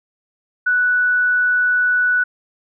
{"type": "tone", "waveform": "sine", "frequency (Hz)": 1480, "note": "F#6", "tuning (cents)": 0, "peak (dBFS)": -13, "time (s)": [0.66, 2.24], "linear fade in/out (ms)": 10, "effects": []}